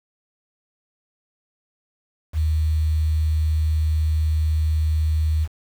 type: tone with quantisation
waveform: sine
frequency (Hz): 78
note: D#2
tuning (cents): +5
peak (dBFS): -17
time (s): 2.33-5.48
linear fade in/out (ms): 50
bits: 7
effects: none